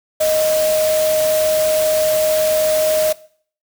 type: tone in noise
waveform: sine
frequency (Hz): 622.3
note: D#5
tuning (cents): 0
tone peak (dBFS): -13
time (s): 0.2-3.13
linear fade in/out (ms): 10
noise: white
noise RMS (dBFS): -24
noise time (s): 0.2-3.13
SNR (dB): +8
effects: noise-tail reverb RT60 0.5 s tail -19 dB re dry